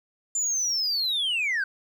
sine linear sweep, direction down, 7200 to 1496 Hz, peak -21 dBFS, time 0.35-1.64 s, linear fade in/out 5 ms, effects tanh soft clip ceiling -22 dBFS + 10-bit

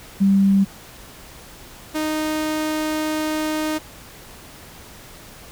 sine / sawtooth tone pair in turn, 196 / 309.5 Hz, G3 / D#4, 0 / -9 cents, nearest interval minor sixth, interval 791 cents, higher second, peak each -12 / -17 dBFS, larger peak first, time 0.2-0.65 / 1.94-3.79 s, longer second, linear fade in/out 20 ms, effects pink hiss -42 dBFS RMS until 5.51 s

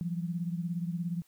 sine beating tone pair, 169.1 / 186.1 Hz, E3 / F#3, +44 / +10 cents, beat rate 17 Hz, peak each -32 / -37 dBFS, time 0.01-1.22 s, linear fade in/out 0 ms, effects white hiss -67 dBFS RMS until 1.27 s

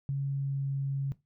sine tone with pitch glide, 138.59 to 137.55 Hz, C#3 to C#3, 0 to -13 cents, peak -28 dBFS, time 0.09-1.12 s, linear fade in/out 0 ms, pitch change -13 cents, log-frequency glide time 0.23-0.68 s, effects noise-tail reverb RT60 0.2 s tail -17 dB re dry

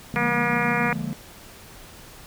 triangle chord, Bb dominant seventh, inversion first, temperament equal, 146.83 / 174.61 / 207.7 / 233.1 Hz, D3 / F3 / Ab3 / Bb3, 0 / 0 / 0 / 0 cents, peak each -30 dBFS, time 0.14-1.13 s, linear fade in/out 0 ms
harmonic tone, 240 Hz, B3, 49 cents flat, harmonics 1 / 2 / 3 / 4 / 5 / 6 / 7 / 8 / 9 / 10, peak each -30 / -30 / -30 / -30 / -30 / -30 / -30 / -30 / -30 / -30 dBFS, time 0.16-0.93 s, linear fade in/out 0 ms
effects pink hiss -45 dBFS RMS until 2.26 s

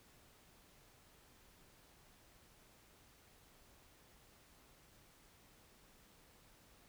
silence, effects pink hiss -66 dBFS RMS until 6.88 s

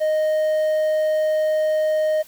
triangle tone, 620 Hz, D#5, 6 cents flat, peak -15 dBFS, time 0-2.23 s, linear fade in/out 20 ms, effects white hiss -48 dBFS RMS until 2.27 s

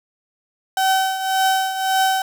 35% pulse tone with tremolo, 764 Hz, G5, 45 cents flat, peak -12 dBFS, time 0.77-2.22 s, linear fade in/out 2 ms, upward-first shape triangle, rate 1.8 Hz, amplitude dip 70%, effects none

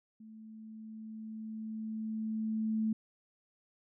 sine tone with level ramp, 219.2 Hz, A3, 6 cents flat, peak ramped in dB -49 to -28 dBFS, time 0.2-2.93 s, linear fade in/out 5 ms, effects none

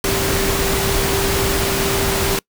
sine tone in noise, 392 Hz, G4, in tune, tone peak -22 dBFS, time 0.04-2.39 s, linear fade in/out 2 ms, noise pink, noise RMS -19 dBFS, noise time 0.04-2.39 s, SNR -6 dB, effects noise-tail reverb RT60 0.1 s tail -26 dB re dry

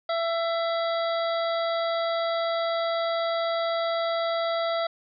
harmonic tone with a mistuned harmonic, 668 Hz, E5, 23 cents sharp, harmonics 1 / 2 / 3 / 5 / 6 / 7, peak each -25 / -31 / -37 / -39 / -39 / -41 dBFS, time 0.09-4.87 s, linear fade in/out 5 ms, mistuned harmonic 6, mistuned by -63 cents, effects none

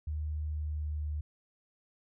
sine tone with pitch glide, 76.2 to 75.24 Hz, D#2 to D2, -36 to +42 cents, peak -32 dBFS, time 0.07-1.21 s, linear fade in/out 5 ms, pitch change -22 cents, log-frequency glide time 0.49-1.07 s, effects none

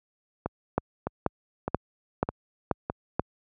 two click trains, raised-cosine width 1 ms, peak -14 / -9 dBFS, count 5 / 6, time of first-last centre 0.46-2.899 / 0.78-3.195 s, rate 1.64 / 2.07 Hz, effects high-pass 60 Hz 12 dB/octave

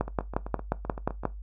two click trains, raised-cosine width 1 ms, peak -11 / -22 dBFS, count 8 / 10, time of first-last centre 0.01-1.253 / 0.08-1.235 s, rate 5.63 / 7.79 Hz, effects noise-tail reverb RT60 0.2 s tail -18 dB re dry + added 50 Hz sine -37 dBFS peak until 1.42 s

